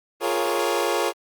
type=chord; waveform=25% pulse; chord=Bb minor seventh; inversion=second; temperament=equal; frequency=349.2 / 415.3 / 466.2 / 554.4 Hz; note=F4 / Ab4 / Bb4 / Db5; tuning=0 / 0 / 0 / 0 cents; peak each=-23 dBFS; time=0.2-1.13 s; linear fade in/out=50 ms; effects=Opus 24 kbps